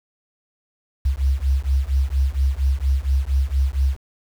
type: beating tone pair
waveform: sine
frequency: 65.41 / 69.71 Hz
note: C2 / C#2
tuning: 0 / +10 cents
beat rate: 4.3 Hz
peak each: -19 dBFS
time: 1.05-3.97 s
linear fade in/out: 10 ms
effects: tanh soft clip ceiling -9 dBFS + 7-bit